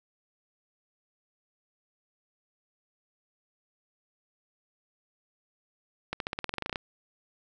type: accelerating click train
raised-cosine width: 0.3 ms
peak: -15 dBFS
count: 14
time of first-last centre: 6.13-6.758 s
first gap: 72 ms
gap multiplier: 0.93
effects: none